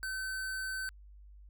square tone, 1530 Hz, G6, 42 cents flat, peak -36 dBFS, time 0.03-0.89 s, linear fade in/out 0 ms, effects added 50 Hz sine -51 dBFS peak until 1.49 s

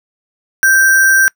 sine tone with sample-and-hold, 1568 Hz, G6, in tune, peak -6 dBFS, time 0.63-1.28 s, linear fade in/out 0 ms, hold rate 7350 Hz, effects noise-tail reverb RT60 0.1 s tail -24 dB re dry

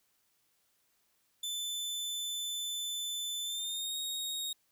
sawtooth tone with pitch glide, 3520 to 3751 Hz, A7 to A#7, 0 to +10 cents, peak -32 dBFS, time 1.43-4.53 s, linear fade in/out 5 ms, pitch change +110 cents, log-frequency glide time 3.43-3.96 s, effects white hiss -74 dBFS RMS until 4.71 s

